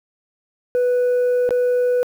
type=tone with dropouts; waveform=sine; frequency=493.9 Hz; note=B4; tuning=in tune; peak=-12 dBFS; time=0.75-2.03 s; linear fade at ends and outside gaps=0 ms; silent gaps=1.491-1.507 s; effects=tanh soft clip ceiling -14 dBFS + 8-bit